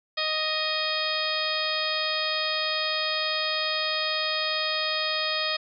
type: harmonic tone with a mistuned harmonic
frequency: 622.3 Hz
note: D#5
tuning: in tune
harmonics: 1 / 2 / 3 / 4 / 5 / 6 / 7 / 8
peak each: -33 / -33 / -33 / -33 / -33 / -33 / -33 / -33 dBFS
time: 0.17-5.57 s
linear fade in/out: 10 ms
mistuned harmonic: 5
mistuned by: +65 cents
effects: none